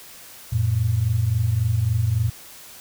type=tone pair together; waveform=sine; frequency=90.9 / 114.53 Hz; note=F#2 / A#2; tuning=-30 / -30 cents; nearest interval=major third; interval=400 cents; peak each=-23 / -19 dBFS; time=0.52-2.3 s; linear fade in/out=10 ms; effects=white hiss -43 dBFS RMS until 2.8 s